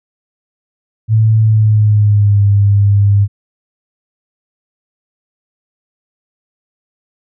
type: tone with pitch glide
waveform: sine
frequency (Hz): 110.2 to 101.05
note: A2 to G#2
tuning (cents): +3 to -47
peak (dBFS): -6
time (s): 1.08-3.28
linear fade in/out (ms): 50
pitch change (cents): -150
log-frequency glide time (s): 1.4-2.43
effects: none